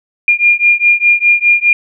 sine beating tone pair, 2409 / 2413.9 Hz, D7 / D7, +43 / +47 cents, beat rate 4.9 Hz, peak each -10 dBFS, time 0.28-1.73 s, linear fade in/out 2 ms, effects none

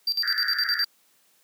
triangle tone with tremolo, 4699 Hz, D8, in tune, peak -20 dBFS, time 0.07-0.85 s, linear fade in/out 5 ms, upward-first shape square, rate 9.7 Hz, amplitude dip 80%
pink band-pass noise, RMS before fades -30 dBFS, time 0.23-0.84 s, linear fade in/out 0 ms, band 1400 to 1900 Hz, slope 96 dB/octave
effects white hiss -63 dBFS RMS until 1.43 s + high-pass 150 Hz 12 dB/octave

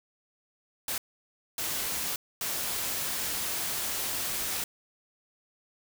white noise bursts at uneven times, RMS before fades -32 dBFS, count 3, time 0.88-0.98 / 1.58-2.16 / 2.41-4.64 s, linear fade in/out 2 ms, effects none

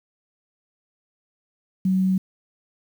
sine tone, 188 Hz, F#3, 28 cents sharp, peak -17 dBFS, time 1.85-2.18 s, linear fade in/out 5 ms, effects 8-bit

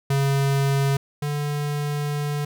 square tone pair in turn, 138.2 / 146.42 Hz, C#3 / D3, -5 / -5 cents, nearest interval minor second, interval 100 cents, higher second, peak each -19 / -24 dBFS, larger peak first, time 0.1-0.97 / 1.22-2.45 s, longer second, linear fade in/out 5 ms, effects none

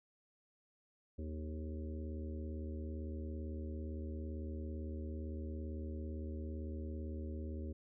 harmonic tone with a mistuned harmonic, 77.78 Hz, D#2, in tune, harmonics 1 / 3 / 4 / 5 / 6 / 7, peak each -41 / -48 / -51 / -52 / -60 / -56 dBFS, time 1.18-7.73 s, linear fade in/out 10 ms, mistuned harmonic 6, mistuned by -64 cents, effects none

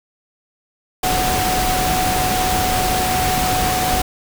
sine tone in noise, 740 Hz, F#5, in tune, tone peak -19 dBFS, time 1.03-4.02 s, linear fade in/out 5 ms, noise pink, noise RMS -20 dBFS, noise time 1.03-4.02 s, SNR -2 dB, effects none

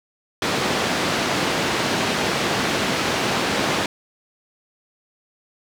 pink band-pass noise, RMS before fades -22 dBFS, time 0.42-3.86 s, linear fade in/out 2 ms, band 180 to 5000 Hz, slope 12 dB/octave, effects none

